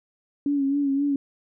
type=tone with vibrato; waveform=sine; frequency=280 Hz; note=C#4; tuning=18 cents sharp; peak=-20 dBFS; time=0.46-1.16 s; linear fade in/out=2 ms; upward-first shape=sine; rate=3.8 Hz; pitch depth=47 cents each way; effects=none